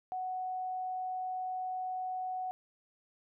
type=tone; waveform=sine; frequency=742 Hz; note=F#5; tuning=5 cents sharp; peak=-34 dBFS; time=0.12-2.51 s; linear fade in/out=0 ms; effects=none